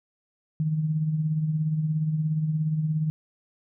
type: tone with tremolo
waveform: sine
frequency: 155.56 Hz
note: D#3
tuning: in tune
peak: -20 dBFS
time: 0.6-3.1 s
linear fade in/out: 0 ms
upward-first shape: triangle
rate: 17 Hz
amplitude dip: 55%
effects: none